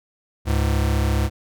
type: tone pair together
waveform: square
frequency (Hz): 69.8 / 104.58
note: C#2 / G#2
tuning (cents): +13 / +13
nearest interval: perfect fifth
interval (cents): 700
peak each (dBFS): -20 / -23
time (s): 0.45-1.3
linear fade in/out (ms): 50
effects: none